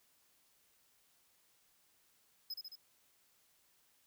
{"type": "tone with echo", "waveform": "square", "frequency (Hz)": 5090, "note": "D#8", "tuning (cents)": 39, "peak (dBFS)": -40, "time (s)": [2.5, 2.54], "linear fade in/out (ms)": 5, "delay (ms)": 72, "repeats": 3, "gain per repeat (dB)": -3, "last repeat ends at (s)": 2.756, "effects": ["white hiss -72 dBFS RMS until 4.06 s"]}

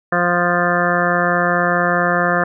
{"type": "harmonic tone", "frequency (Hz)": 175.4, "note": "F3", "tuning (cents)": 8, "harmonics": [1, 2, 3, 4, 6, 7, 8, 9, 10], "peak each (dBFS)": [-22, -25, -21, -21, -24, -22, -24, -24, -21], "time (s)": [0.12, 2.44], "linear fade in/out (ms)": 5, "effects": []}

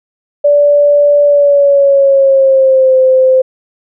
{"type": "tone with pitch glide", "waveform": "sine", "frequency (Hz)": [580, 519.7], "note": ["D5", "C5"], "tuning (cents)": [-22, -12], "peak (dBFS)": -4, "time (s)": [0.44, 3.42], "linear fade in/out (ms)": 10, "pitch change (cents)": -190, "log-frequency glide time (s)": [1.24, 2.96], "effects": []}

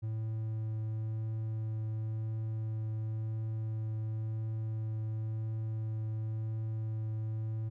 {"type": "tone with vibrato", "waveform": "triangle", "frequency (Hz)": 110, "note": "A2", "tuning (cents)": 0, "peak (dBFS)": -31, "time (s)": [0.02, 7.7], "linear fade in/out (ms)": 20, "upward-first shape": "triangle", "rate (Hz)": 0.95, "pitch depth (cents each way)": 9, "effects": []}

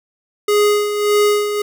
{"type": "tone with tremolo", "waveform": "square", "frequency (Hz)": 415.3, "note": "G#4", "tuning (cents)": 0, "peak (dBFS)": -11, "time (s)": [0.48, 1.62], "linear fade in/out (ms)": 5, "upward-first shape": "sine", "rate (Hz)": 1.7, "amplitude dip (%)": 60, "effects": []}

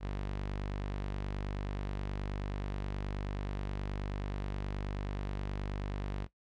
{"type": "tone", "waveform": "sawtooth", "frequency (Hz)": 49.41, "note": "G1", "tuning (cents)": 14, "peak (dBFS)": -31, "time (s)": [0, 6.28], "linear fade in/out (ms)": 50, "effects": ["noise-tail reverb RT60 0.1 s tail -17 dB re dry", "low-pass 4000 Hz 12 dB/octave"]}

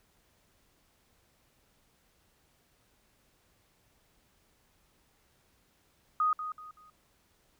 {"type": "tone with echo", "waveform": "sine", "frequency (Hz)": 1244.5, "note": "D#6", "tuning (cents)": 0, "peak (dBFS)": -24, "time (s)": [6.2, 6.33], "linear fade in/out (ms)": 2, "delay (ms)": 190, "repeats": 3, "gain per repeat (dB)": -10, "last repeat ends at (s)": 6.9, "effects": ["pink hiss -69 dBFS RMS until 7.59 s"]}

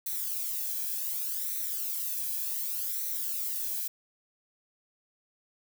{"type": "noise with flanger", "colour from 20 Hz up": "violet", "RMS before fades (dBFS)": -33, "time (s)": [0.06, 3.88], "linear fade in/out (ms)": 5, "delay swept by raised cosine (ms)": [0.5, 1.24], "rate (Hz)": 0.67, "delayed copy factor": 0.65, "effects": []}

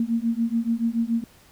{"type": "beating tone pair", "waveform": "sine", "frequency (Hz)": [227.2, 234.2], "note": ["A#3", "A#3"], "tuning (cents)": [-44, 8], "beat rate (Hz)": 7, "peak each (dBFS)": -24, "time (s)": [0, 1.24], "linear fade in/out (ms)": 2, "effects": ["pink hiss -54 dBFS RMS until 1.51 s"]}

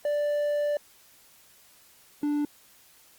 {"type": "tone pair in turn", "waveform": "triangle", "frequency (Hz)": [587, 293.5], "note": ["D5", "D4"], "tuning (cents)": [-1, -1], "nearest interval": "octave", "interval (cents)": 1200, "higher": "first", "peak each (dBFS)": -22, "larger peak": "neither", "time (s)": [[0.05, 0.77], [2.23, 2.45]], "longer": "first", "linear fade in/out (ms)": 2, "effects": ["white hiss -57 dBFS RMS until 3.18 s", "Opus 48 kbps"]}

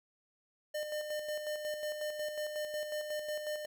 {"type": "tone with tremolo", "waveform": "square", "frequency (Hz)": 604, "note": "D5", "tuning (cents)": 48, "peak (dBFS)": -35, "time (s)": [0.74, 3.66], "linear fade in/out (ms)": 10, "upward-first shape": "square", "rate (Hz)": 5.5, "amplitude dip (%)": 45, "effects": []}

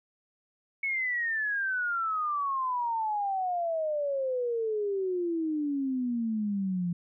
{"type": "exponential sweep", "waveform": "sine", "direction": "down", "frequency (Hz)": [2217, 171], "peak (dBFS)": -27, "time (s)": [0.83, 6.93], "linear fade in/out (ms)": 5, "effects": []}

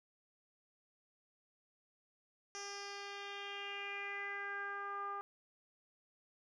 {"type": "tone with low-pass filter sweep", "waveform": "10% pulse", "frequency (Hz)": 401.4, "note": "G4", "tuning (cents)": 41, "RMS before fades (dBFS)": -44, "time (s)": [2.55, 5.21], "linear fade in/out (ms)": 0, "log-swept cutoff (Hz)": [5900, 1100], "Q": 4.5, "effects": []}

